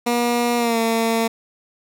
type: tone with pitch glide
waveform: 15% pulse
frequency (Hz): 239.4 to 227.3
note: A#3 to A#3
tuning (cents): +46 to -43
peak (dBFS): -11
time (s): 0.06-1.28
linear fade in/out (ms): 10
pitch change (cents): -89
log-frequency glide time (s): 0.57-0.79
effects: none